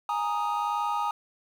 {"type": "chord", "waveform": "triangle", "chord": "Ab suspended second", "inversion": "none", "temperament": "equal", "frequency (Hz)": [830.6, 932.3, 1244.5], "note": ["Ab5", "Bb5", "Eb6"], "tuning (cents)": [0, 0, 0], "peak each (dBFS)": -28, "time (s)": [0.09, 1.11], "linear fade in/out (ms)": 2, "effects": ["tanh soft clip ceiling -15 dBFS", "9-bit"]}